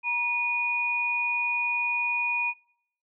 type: tone pair together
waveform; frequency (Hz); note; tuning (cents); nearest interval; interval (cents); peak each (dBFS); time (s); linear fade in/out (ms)
sine; 950.7 / 2460; A#5 / D#7; +34 / -20; octave + major third; 1646; -31 / -24; 0.03-2.54; 50
effects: noise-tail reverb RT60 0.6 s tail -21 dB re dry